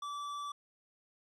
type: tone with tanh clipping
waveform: sine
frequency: 1158 Hz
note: D6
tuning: 25 cents flat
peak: -40 dBFS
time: 0.02-0.52 s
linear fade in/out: 5 ms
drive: 13 dB
effects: none